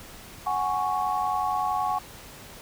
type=chord; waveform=sine; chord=F# suspended second; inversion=none; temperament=equal; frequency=740 / 830.6 / 1108.7 Hz; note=F#5 / G#5 / C#6; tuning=0 / 0 / 0 cents; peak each=-28 dBFS; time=0.46-1.99 s; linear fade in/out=10 ms; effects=pink hiss -45 dBFS RMS until 2.61 s